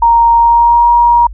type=tone with pitch glide; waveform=sine; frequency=932.3 to 949.1 Hz; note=A#5 to A#5; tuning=0 to +31 cents; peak=-4 dBFS; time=0.02-1.27 s; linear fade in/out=5 ms; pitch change=+31 cents; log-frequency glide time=0.36-0.91 s; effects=added 50 Hz sine -24 dBFS peak until 1.33 s